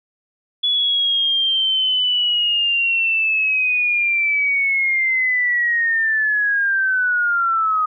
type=linear sweep; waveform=sine; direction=down; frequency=3418 to 1245 Hz; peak=-15 dBFS; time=0.63-7.86 s; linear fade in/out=10 ms; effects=none